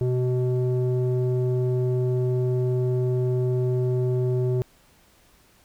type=tone with low-pass filter; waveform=square; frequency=125.7 Hz; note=B2; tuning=31 cents sharp; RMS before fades=-23 dBFS; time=0.01-4.62 s; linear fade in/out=0 ms; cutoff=430 Hz; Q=2.1; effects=pink hiss -58 dBFS RMS until 5.64 s